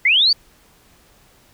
sine linear sweep, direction up, 1972 to 4699 Hz, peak -11 dBFS, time 0.05-0.33 s, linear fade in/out 5 ms, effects pink hiss -53 dBFS RMS until 1.53 s

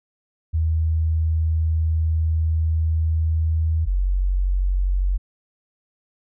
sine tone pair in turn, 80.1 / 46.3 Hz, E2 / F#1, -49 / +2 cents, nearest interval major sixth, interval 949 cents, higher first, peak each -17 dBFS, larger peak neither, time 0.53-3.86 / 3.86-5.18 s, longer first, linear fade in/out 20 ms, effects none

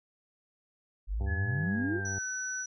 sine exponential sweep, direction up, 43.84 to 392 Hz, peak -29 dBFS, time 1.07-2.01 s, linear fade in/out 50 ms
harmonic tone, 98 Hz, G2, in tune, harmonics 1 / 2 / 3 / 4 / 5 / 7 / 8 / 9, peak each -35 / -44 / -49 / -46 / -52 / -51 / -53 / -56 dBFS, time 1.2-2.19 s, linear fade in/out 5 ms
sine tone with pitch glide, 1698 to 1521.5 Hz, G#6 to F#6, +38 to +48 cents, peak -35 dBFS, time 1.26-2.66 s, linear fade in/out 50 ms, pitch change -190 cents, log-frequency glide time 1.62-2.24 s
sine tone, 5880 Hz, F#8, 12 cents flat, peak -36 dBFS, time 2.05-2.66 s, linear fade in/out 5 ms
effects none

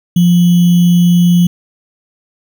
sine tone with sample-and-hold, 174.61 Hz, F3, in tune, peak -5 dBFS, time 0.16-1.47 s, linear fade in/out 5 ms, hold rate 3150 Hz, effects none

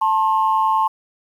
sine tone pair together, 880 / 1070 Hz, A5 / C6, 0 / +38 cents, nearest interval minor third, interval 338 cents, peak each -16 / -17 dBFS, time 0.01-0.88 s, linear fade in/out 10 ms, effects tanh soft clip ceiling -7 dBFS + 8-bit

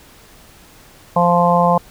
harmonic tone, 174.2 Hz, F3, 4 cents flat, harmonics 1 / 3 / 4 / 5 / 6, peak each -17 / -17 / -17 / -17 / -17 dBFS, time 1.16-1.78 s, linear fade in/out 5 ms, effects pink hiss -45 dBFS RMS until 1.9 s

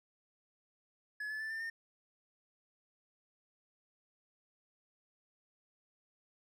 triangle tone with pitch steps, 1702 / 1730.8 / 1760 / 1789.7 / 1819.9 Hz, G#6 / A6 / A6 / A6 / A#6, +42 / -29 / 0 / +29 / -42 cents, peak -36 dBFS, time 1.2-1.7 s, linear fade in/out 5 ms, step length 100 ms, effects none

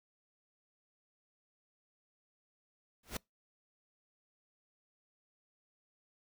pink noise with exponential growth, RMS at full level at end -34 dBFS, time 3.03-3.17 s, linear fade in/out 5 ms, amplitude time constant 30 ms, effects noise-tail reverb RT60 0.2 s tail -26 dB re dry

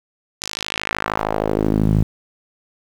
sawtooth tone with band-pass filter sweep, 53 Hz, G#1, 36 cents sharp, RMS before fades -20 dBFS, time 0.41-2.03 s, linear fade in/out 5 ms, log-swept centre 6400 to 130 Hz, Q 1.6, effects 7-bit

